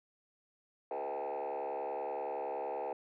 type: tone with frequency modulation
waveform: sine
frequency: 641 Hz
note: E5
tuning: 49 cents flat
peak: -33 dBFS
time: 0.91-2.93 s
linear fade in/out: 2 ms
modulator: 70.6 Hz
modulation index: 3.4
effects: tanh soft clip ceiling -34 dBFS